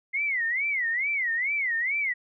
sine tone with vibrato, 2062 Hz, C7, 26 cents flat, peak -24 dBFS, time 0.13-2.14 s, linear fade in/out 20 ms, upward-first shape sine, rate 2.3 Hz, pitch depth 220 cents each way, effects none

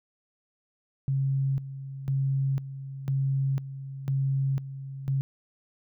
sine tone with tremolo, 135.9 Hz, C#3, 34 cents flat, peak -23 dBFS, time 1.08-5.21 s, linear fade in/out 0 ms, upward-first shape square, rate 1 Hz, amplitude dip 75%, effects none

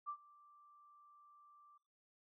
sine tone with ADSR envelope, 1174.7 Hz, D6, in tune, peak -39 dBFS, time 0.06-1.78 s, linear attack 30 ms, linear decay 77 ms, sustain -23 dB, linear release 9 ms, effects noise-tail reverb RT60 0.6 s tail -26 dB re dry

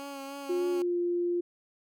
15% pulse tone with vibrato, 277.2 Hz, C#4, in tune, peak -32 dBFS, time 0-0.82 s, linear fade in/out 0 ms, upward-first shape sine, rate 3.3 Hz, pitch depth 26 cents each way
sine tone with pitch glide, 355.4 to 349.5 Hz, F4 to F4, +30 to +1 cents, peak -26 dBFS, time 0.49-1.41 s, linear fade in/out 10 ms, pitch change -29 cents, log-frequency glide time 0.71-0.98 s
effects none

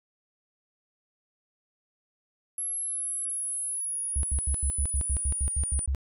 sine linear sweep, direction down, 11175 to 9397 Hz, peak -29 dBFS, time 2.58-5.86 s, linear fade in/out 2 ms
sine tone bursts, 67.7 Hz, C#2, 40 cents flat, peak -24 dBFS, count 12, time 4.16-5.948 s, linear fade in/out 0 ms, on 72 ms, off 84 ms
effects none

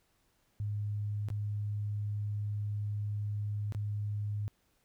sine tone with dropouts, 103.83 Hz, G#2, in tune, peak -32 dBFS, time 0.6-4.48 s, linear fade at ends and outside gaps 0 ms, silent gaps 1.286-1.302 / 3.723-3.748 s, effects pink hiss -73 dBFS RMS until 4.84 s

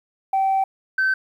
sine tone pair in turn, 773 / 1539.8 Hz, G5 / G6, -24 / -31 cents, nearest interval octave, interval 1193 cents, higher second, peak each -15 dBFS, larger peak neither, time 0.33-0.64 / 0.98-1.14 s, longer first, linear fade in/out 5 ms, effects tanh soft clip ceiling -14 dBFS + 9-bit

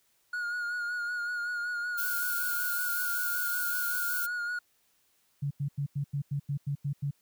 triangle tone with vibrato, 1438 Hz, F#6, 50 cents flat, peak -29 dBFS, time 0.33-4.59 s, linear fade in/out 5 ms, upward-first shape sine, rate 5.3 Hz, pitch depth 32 cents each way
violet noise, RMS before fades -34 dBFS, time 1.97-4.27 s, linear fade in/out 20 ms
sine tone bursts, 141.9 Hz, C#3, 41 cents sharp, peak -28 dBFS, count 10, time 5.42-7.11 s, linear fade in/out 10 ms, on 88 ms, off 90 ms
effects white hiss -70 dBFS RMS until 7.21 s

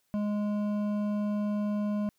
triangle tone with hard clipping, 207.7 Hz, G#3, in tune, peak -29 dBFS, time 0.14-2.09 s, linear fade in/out 0 ms, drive 13 dB, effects white hiss -74 dBFS RMS until 2.18 s

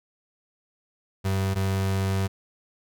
35% pulse tone pair in turn, 96.4 / 96.4 Hz, G2 / G2, -28 / -28 cents, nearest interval unison, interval 0 cents, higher neither, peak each -21 dBFS, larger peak neither, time 1.24-1.55 / 1.55-2.28 s, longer second, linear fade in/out 20 ms, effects none

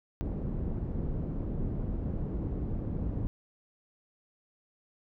pink low-pass noise, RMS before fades -33 dBFS, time 0.21-3.27 s, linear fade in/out 0 ms, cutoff 300 Hz, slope 12 dB/octave, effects none

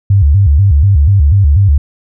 sine tone with vibrato, 84.5 Hz, E2, 43 cents sharp, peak -4 dBFS, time 0.1-1.78 s, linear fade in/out 5 ms, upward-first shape square, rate 4.1 Hz, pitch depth 280 cents each way, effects none

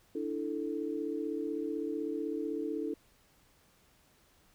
sine chord, D suspended second, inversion none, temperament equal, 293.7 / 329.6 / 440 Hz, D4 / E4 / A4, 0 / 0 / 0 cents, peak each -37 / -37 / -37 dBFS, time 0.15-2.94 s, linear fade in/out 5 ms, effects pink hiss -66 dBFS RMS until 4.54 s

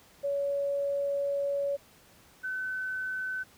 sine tone pair in turn, 563 / 1517.4 Hz, C#5 / F#6, +27 / +43 cents, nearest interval octave + perfect fourth, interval 1716 cents, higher second, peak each -27 / -31 dBFS, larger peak first, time 0.23-1.77 / 2.43-3.44 s, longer first, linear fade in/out 20 ms, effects pink hiss -58 dBFS RMS until 3.57 s + high-pass 60 Hz 12 dB/octave

